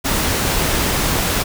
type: noise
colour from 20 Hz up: pink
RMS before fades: -18 dBFS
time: 0.04-1.44 s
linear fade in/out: 20 ms
effects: none